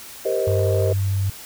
sine chord, C minor seventh, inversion second, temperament just, 392.4 / 470.9 / 523.3 / 627.9 Hz, G4 / Bb4 / C5 / Eb5, +2 / +18 / 0 / +16 cents, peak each -24 dBFS, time 0.25-0.93 s, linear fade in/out 5 ms
sine tone with pitch glide, 98.2 to 97.52 Hz, G2 to G2, +4 to -8 cents, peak -18 dBFS, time 0.47-1.3 s, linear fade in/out 5 ms, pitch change -12 cents, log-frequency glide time 0.73-1 s
effects tanh soft clip ceiling -9 dBFS + white hiss -39 dBFS RMS until 1.45 s

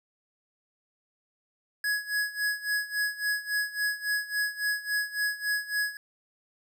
square tone with tremolo, 1676 Hz, G#6, 15 cents sharp, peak -25 dBFS, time 1.84-5.97 s, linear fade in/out 2 ms, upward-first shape sine, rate 3.6 Hz, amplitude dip 85%, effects none

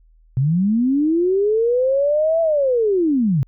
sine linear two-way sweep, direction up then down, 123.47 to 668 to 123.47 Hz, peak -14 dBFS, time 0.37-3.43 s, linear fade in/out 0 ms, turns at 2.41 s, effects added 40 Hz sine -49 dBFS peak until 3.47 s

